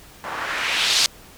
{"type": "noise with low-pass filter sweep", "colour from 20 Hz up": "blue", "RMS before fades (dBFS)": -22, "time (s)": [0.24, 1.06], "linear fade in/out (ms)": 0, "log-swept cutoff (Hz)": [940, 5200], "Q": 1.7, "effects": ["pink hiss -46 dBFS RMS until 1.37 s"]}